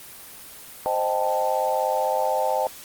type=chord; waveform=sine; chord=A half-diminished seventh; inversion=first; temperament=equal; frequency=523.3 / 622.3 / 784 / 880 Hz; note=C5 / Eb5 / G5 / A5; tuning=0 / 0 / 0 / 0 cents; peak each=-26 dBFS; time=0.86-2.67 s; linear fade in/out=0 ms; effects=white hiss -42 dBFS RMS until 2.84 s + Opus 24 kbps